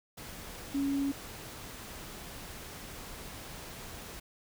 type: tone in noise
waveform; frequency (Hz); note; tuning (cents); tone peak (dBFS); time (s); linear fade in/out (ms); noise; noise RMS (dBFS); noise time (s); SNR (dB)
sine; 278.2; C#4; +6; -28; 0.74-1.12; 10; pink; -45; 0.17-4.2; +14
effects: none